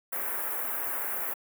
white band-stop noise, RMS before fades -32 dBFS, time 0.12-1.34 s, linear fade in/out 10 ms, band 1900 to 12000 Hz, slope 24 dB/octave, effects high-pass 400 Hz 12 dB/octave

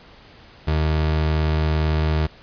30% pulse tone, 77.78 Hz, D#2, in tune, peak -15 dBFS, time 0.67-2.27 s, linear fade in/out 10 ms, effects pink hiss -47 dBFS RMS until 2.42 s + resampled to 11025 Hz

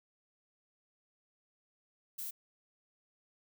violet noise, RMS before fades -41 dBFS, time 2.18-2.31 s, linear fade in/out 10 ms, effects none

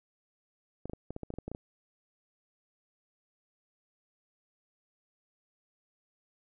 clicks, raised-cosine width 2 ms, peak -25 dBFS, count 12, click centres 0.856 / 0.897 / 0.934 / 1.106 / 1.164 / 1.233 / 1.304 / 1.339 / 1.386 / 1.48 / 1.516 / 1.549 s, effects none

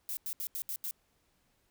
violet noise bursts at uneven times, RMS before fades -37 dBFS, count 6, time 0.09-0.17 / 0.26-0.33 / 0.4-0.47 / 0.55-0.62 / 0.69-0.76 / 0.84-0.91 s, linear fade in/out 0 ms, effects pink hiss -73 dBFS RMS until 1.7 s

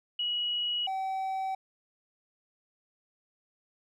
sine / triangle tone pair in turn, 2914 / 765.8 Hz, F#7 / G5, -27 / -41 cents, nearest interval octave + major seventh, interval 2314 cents, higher first, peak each -28 dBFS, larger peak neither, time 0.19-0.87 / 0.87-1.55 s, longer neither, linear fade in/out 5 ms, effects none

